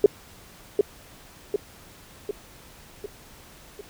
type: tone with echo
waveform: sine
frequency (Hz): 409.8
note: G#4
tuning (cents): -23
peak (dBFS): -9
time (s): 0.04-0.06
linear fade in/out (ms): 2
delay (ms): 750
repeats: 5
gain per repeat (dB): -5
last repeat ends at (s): 3.81
effects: pink hiss -49 dBFS RMS until 3.89 s